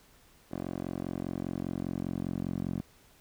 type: tone with band-pass filter sweep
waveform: 10% pulse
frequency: 45 Hz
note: F#1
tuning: 47 cents flat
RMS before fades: -35 dBFS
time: 0.51-2.81 s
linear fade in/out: 10 ms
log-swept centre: 400 to 210 Hz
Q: 1.2
effects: pink hiss -61 dBFS RMS until 3.2 s